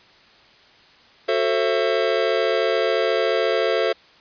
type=chord; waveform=square; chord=F# half-diminished seventh; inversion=none; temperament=just; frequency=370 / 444 / 532.8 / 666 Hz; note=F#4 / A4 / C5 / E5; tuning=0 / +16 / +31 / +18 cents; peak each=-27 / -23 / -24 / -25 dBFS; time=1.28-3.93 s; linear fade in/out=10 ms; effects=white hiss -51 dBFS RMS until 4.2 s + resampled to 11025 Hz